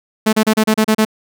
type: tone bursts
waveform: sawtooth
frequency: 217.4 Hz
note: A3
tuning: 21 cents flat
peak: -6 dBFS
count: 8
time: 0.26-1.051 s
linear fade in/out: 10 ms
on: 70 ms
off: 33 ms
effects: none